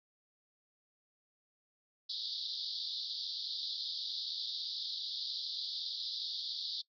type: band-pass noise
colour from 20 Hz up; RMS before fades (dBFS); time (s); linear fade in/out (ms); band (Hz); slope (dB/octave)
pink; -40; 2.09-6.82; 10; 3500 to 5000; 96
effects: noise-tail reverb RT60 0.1 s tail -21 dB re dry